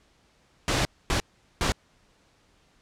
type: noise bursts at uneven times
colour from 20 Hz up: pink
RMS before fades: -24 dBFS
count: 3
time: 0.68-0.85 / 1.1-1.2 / 1.61-1.72 s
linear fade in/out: 0 ms
effects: pink hiss -63 dBFS RMS until 2.81 s + low-pass 7000 Hz 12 dB/octave